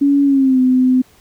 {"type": "tone with pitch glide", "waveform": "sine", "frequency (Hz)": [282, 255.6], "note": ["C#4", "C4"], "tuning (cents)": [30, -40], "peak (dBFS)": -9, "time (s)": [0.01, 1.02], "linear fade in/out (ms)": 10, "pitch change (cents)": -170, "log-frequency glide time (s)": [0.24, 0.6], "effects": ["pink hiss -50 dBFS RMS until 1.2 s"]}